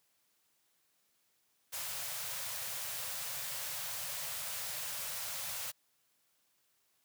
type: band-stop noise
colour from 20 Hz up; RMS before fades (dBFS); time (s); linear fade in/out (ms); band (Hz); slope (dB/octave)
white; -40; 1.72-5.72; 20; 170 to 480; 96
effects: white hiss -75 dBFS RMS until 7.04 s + high-pass 80 Hz 12 dB/octave